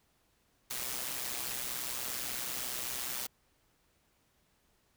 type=noise with amplitude modulation; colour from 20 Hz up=white; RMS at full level=-35 dBFS; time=0.7-3.27 s; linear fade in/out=10 ms; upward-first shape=sine; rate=125 Hz; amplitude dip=60%; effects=pink hiss -72 dBFS RMS until 4.96 s